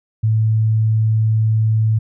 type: tone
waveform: sine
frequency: 110 Hz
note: A2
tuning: in tune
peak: -12 dBFS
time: 0.23-1.99 s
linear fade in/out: 10 ms
effects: none